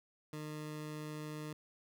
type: tone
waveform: 20% pulse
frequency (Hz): 152.4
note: D#3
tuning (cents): -36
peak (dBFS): -37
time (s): 0.33-1.53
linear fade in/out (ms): 2
effects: none